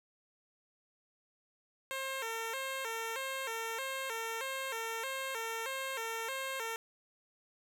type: tone with vibrato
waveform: 10% pulse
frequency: 491.7 Hz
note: B4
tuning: 8 cents flat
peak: -28 dBFS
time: 1.91-6.76 s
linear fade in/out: 0 ms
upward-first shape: square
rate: 1.6 Hz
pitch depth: 140 cents each way
effects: none